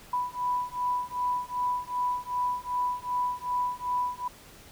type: beating tone pair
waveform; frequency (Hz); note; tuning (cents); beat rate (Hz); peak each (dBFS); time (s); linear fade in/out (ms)
sine; 987.8 / 990.4; B5 / B5; 0 / +5; 2.6; -30; 0.13-4.28; 5
effects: pink hiss -51 dBFS RMS until 4.71 s